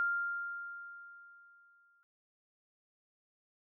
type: tone with exponential decay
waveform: sine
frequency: 1396.9 Hz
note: F6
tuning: in tune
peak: -28 dBFS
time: 0-2.03 s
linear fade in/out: 0 ms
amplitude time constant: 440 ms
effects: none